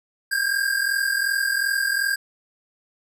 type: tone pair together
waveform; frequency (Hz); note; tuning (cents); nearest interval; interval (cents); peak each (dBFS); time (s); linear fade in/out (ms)
square; 1584 / 1626.7; G6 / G#6; +18 / -36; unison; 46; -24; 0.31-2.16; 10
effects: none